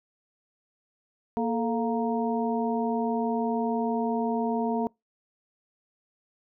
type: harmonic tone with a mistuned harmonic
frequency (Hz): 233.1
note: A#3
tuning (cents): 0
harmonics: 1 / 2 / 3 / 4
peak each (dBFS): -27 / -30 / -32 / -33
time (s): 1.37-4.87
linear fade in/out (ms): 0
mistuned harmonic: 2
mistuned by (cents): -100
effects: noise-tail reverb RT60 0.2 s tail -26 dB re dry